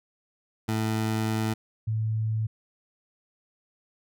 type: tone pair in turn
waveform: 20% pulse / sine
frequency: 110 / 110 Hz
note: A2 / A2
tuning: 0 / 0 cents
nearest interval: unison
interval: 0 cents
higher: neither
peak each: -20 / -24 dBFS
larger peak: first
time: 0.68-1.54 / 1.87-2.47 s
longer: first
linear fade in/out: 10 ms
effects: none